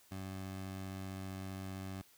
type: tone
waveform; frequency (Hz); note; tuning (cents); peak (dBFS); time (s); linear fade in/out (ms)
20% pulse; 95.3; G2; -48; -37; 0.11-2.02; 10
effects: white hiss -65 dBFS RMS until 2.17 s